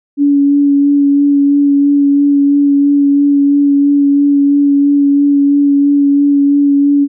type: tone with vibrato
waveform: sine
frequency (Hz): 283.7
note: C#4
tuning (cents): +40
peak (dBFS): -6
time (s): 0.17-7.08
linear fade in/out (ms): 50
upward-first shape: sine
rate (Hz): 3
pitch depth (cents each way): 14
effects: none